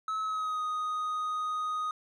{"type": "tone with pitch glide", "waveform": "triangle", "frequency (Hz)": [1292, 1245.8], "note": ["E6", "D#6"], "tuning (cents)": [-35, 2], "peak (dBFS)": -28, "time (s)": [0.08, 1.91], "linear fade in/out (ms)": 2, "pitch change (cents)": -63, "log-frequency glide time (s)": [0.21, 0.62], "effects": ["resampled to 24000 Hz"]}